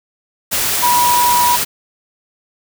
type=tone in noise; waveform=sine; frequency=971 Hz; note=B5; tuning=30 cents flat; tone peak=-11 dBFS; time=0.82-1.57 s; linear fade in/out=20 ms; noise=white; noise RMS=-17 dBFS; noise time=0.51-1.65 s; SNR=+3 dB; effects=none